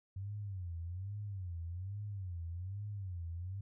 sine tone with vibrato, 93.3 Hz, F#2, 15 cents sharp, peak -39 dBFS, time 0.16-3.61 s, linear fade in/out 5 ms, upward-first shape sine, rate 1.2 Hz, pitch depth 190 cents each way, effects none

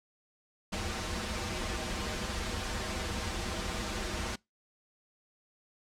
pink noise with comb filter, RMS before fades -35 dBFS, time 0.72-4.36 s, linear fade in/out 10 ms, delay 7.1 ms, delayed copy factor -0.95, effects noise-tail reverb RT60 0.2 s tail -24 dB re dry + low-pass 7000 Hz 12 dB/octave

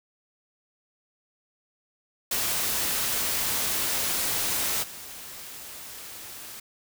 white noise with level steps, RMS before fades -27 / -41 dBFS, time 2.31-6.6 s, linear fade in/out 5 ms, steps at 4.82 s, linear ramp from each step 20 ms, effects none

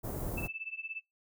pink band-stop noise, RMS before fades -37 dBFS, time 0.03-0.48 s, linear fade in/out 20 ms, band 700 to 15000 Hz, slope 12 dB/octave
sine tone with tremolo, 2637 Hz, E7, in tune, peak -34 dBFS, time 0.37-1.01 s, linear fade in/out 10 ms, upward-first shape triangle, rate 17 Hz, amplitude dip 100%
effects noise-tail reverb RT60 0.2 s tail -26 dB re dry

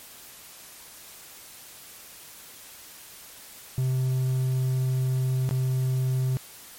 triangle tone with dropouts, 129.6 Hz, C3, 16 cents flat, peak -20 dBFS, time 3.78-6.37 s, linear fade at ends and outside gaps 0 ms, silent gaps 5.491-5.51 s, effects white hiss -46 dBFS RMS until 6.78 s + MP3 64 kbps

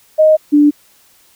sine tone pair in turn, 623 / 293.5 Hz, D#5 / D4, +2 / -1 cents, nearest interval octave + minor second, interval 1303 cents, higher first, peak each -5 dBFS, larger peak neither, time 0.18-0.37 / 0.52-0.71 s, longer neither, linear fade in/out 20 ms, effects white hiss -50 dBFS RMS until 1.35 s

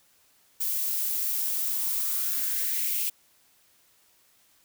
violet noise with high-pass filter sweep, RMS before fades -28 dBFS, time 0.6-3.1 s, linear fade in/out 10 ms, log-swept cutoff 320 to 2600 Hz, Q 3.3, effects white hiss -63 dBFS RMS until 4.64 s

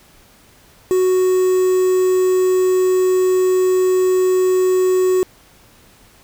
triangle tone with quantisation, 370 Hz, F#4, in tune, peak -10 dBFS, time 0.91-5.23 s, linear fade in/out 0 ms, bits 5, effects pink hiss -49 dBFS RMS until 6.23 s

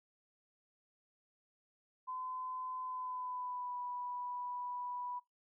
sine tone with pitch glide, 1020 to 984.1 Hz, C6 to B5, -44 to -6 cents, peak -39 dBFS, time 2.07-5.2 s, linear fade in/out 20 ms, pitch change -62 cents, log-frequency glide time 2.83-3.78 s, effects noise-tail reverb RT60 0.2 s tail -22 dB re dry

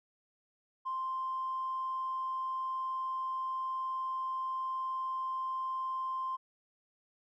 triangle tone with tanh clipping, 1046.5 Hz, C6, in tune, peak -33 dBFS, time 0.85-6.37 s, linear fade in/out 20 ms, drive 4 dB, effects none

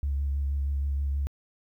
sine tone with vibrato, 70 Hz, C#2, 18 cents sharp, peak -24 dBFS, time 0.03-1.27 s, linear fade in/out 0 ms, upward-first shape sine, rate 6.3 Hz, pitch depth 24 cents each way, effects tanh soft clip ceiling -21 dBFS + 11-bit

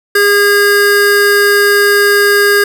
square tone pair together, 407.3 / 1625 Hz, G#4 / G#6, -34 / -38 cents, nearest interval 2 octaves, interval 2396 cents, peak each -10 dBFS, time 0.15-2.64 s, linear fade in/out 5 ms, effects none

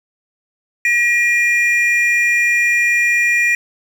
triangle tone pair together, 1912 / 2409 Hz, A#6 / D7, +43 / +43 cents, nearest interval major third, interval 400 cents, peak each -13 dBFS, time 0.85-3.55 s, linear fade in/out 2 ms, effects 7-bit

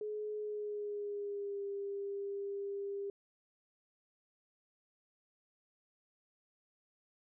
sine tone with pitch glide, 423.1 to 399.6 Hz, G#4 to G4, +32 to +33 cents, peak -37 dBFS, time 0.01-3.1 s, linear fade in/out 2 ms, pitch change -99 cents, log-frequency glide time 0.36-1.64 s, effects none

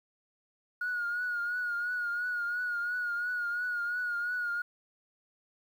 sine tone with vibrato, 1442 Hz, F#6, 45 cents flat, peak -29 dBFS, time 0.81-4.62 s, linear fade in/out 5 ms, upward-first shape triangle, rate 2.9 Hz, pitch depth 54 cents each way, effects tanh soft clip ceiling -26 dBFS + 10-bit

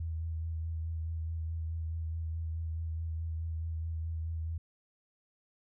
sine tone with vibrato, 81.2 Hz, E2, 26 cents flat, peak -33 dBFS, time 0-4.58 s, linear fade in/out 5 ms, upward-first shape sine, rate 4.7 Hz, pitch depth 24 cents each way, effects none

